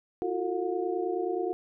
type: tone cluster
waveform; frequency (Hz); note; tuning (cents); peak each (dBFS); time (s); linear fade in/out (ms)
sine; 336.9 / 366.4 / 447.2 / 719; E4 / F#4 / A4 / F#5; +38 / -17 / +28 / -50; -34 / -30 / -34 / -36; 0.22-1.53; 0
effects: none